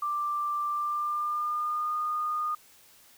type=tone with pitch glide; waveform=sine; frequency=1180 to 1224.4 Hz; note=D6 to D#6; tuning=+8 to -28 cents; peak=-27 dBFS; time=0.02-2.55 s; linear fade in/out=5 ms; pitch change=+64 cents; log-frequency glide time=0.69-1.96 s; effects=white hiss -57 dBFS RMS until 3.17 s